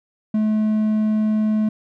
triangle tone, 215.2 Hz, A3, 38 cents flat, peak -14 dBFS, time 0.34-1.69 s, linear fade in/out 5 ms, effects none

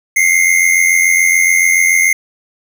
square tone pair together, 2067 / 2154 Hz, C7 / C7, -22 / +50 cents, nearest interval minor second, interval 72 cents, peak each -12 dBFS, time 0.16-2.13 s, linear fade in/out 5 ms, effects none

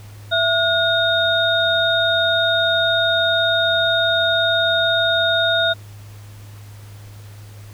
sine tone cluster, 665 / 1439 / 3702 Hz, E5 / F#6 / A#7, +15 / -49 / -13 cents, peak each -19 dBFS, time 0.31-5.74 s, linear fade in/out 20 ms, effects added 103 Hz sine -36 dBFS peak until 7.73 s + pink hiss -47 dBFS RMS until 7.73 s

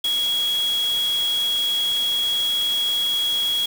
sine tone in noise, 3322 Hz, G#7, in tune, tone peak -19 dBFS, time 0.04-3.66 s, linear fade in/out 5 ms, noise white, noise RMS -33 dBFS, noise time 0.04-3.66 s, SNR +11 dB, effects none

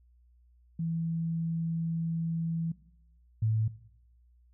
sine tone pair in turn, 164.81 / 110 Hz, E3 / A2, 0 / 0 cents, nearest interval perfect fifth, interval 700 cents, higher first, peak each -29 / -24 dBFS, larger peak second, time 0.79-2.72 / 3.42-3.68 s, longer first, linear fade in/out 5 ms, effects noise-tail reverb RT60 0.8 s tail -18 dB re dry + added 60 Hz sine -59 dBFS peak until 4.53 s

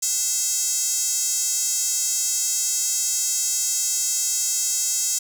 square tone with high-pass filter, 293.7 Hz, D4, in tune, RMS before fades -23 dBFS, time 0.02-5.19 s, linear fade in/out 10 ms, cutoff 6800 Hz, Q 4, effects 8-bit

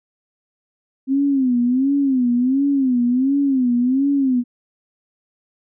sine tone with vibrato, 260.8 Hz, C4, 5 cents flat, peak -14 dBFS, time 1.07-4.44 s, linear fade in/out 50 ms, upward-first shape sine, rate 1.4 Hz, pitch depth 140 cents each way, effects none

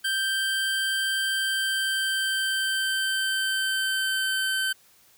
25% pulse tone with pitch glide, 1568 to 1542.8 Hz, G6 to G6, 0 to -28 cents, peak -20 dBFS, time 0.04-4.73 s, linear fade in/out 10 ms, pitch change -28 cents, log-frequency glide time 1.29-4.32 s, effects white hiss -58 dBFS RMS until 5.17 s

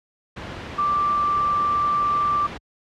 sine tone in noise, 1174.7 Hz, D6, in tune, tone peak -18 dBFS, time 0.78-2.47 s, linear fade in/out 10 ms, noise pink, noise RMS -33 dBFS, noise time 0.36-2.58 s, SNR +12 dB, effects high-pass 60 Hz 12 dB/octave + low-pass 3000 Hz 12 dB/octave

